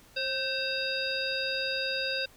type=harmonic tone with a mistuned harmonic; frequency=534 Hz; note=C5; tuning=35 cents sharp; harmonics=1 / 3 / 5 / 7 / 9; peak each=-35 / -35 / -35 / -35 / -35 dBFS; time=0.16-2.26 s; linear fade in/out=10 ms; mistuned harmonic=3; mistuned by=-58 cents; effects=pink hiss -57 dBFS RMS until 2.36 s